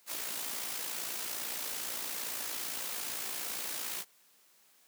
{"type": "noise with amplitude modulation", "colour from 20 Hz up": "white", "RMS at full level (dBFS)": -36, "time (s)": [0.06, 4.05], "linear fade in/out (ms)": 50, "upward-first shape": "sine", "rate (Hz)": 57.6, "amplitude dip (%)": 45, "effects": ["white hiss -65 dBFS RMS until 4.87 s", "high-pass 200 Hz 12 dB/octave"]}